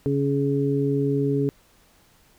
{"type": "harmonic tone", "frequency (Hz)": 140, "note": "C#3", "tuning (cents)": 18, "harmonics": [1, 2, 3], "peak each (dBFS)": [-24, -24, -24], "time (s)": [0.06, 1.49], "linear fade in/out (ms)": 0, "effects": ["pink hiss -58 dBFS RMS until 2.38 s"]}